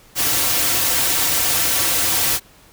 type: noise with comb filter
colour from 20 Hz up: white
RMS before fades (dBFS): -18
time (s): 0.15-2.4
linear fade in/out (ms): 50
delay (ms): 4.8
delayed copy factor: -0.75
effects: pink hiss -49 dBFS RMS until 2.72 s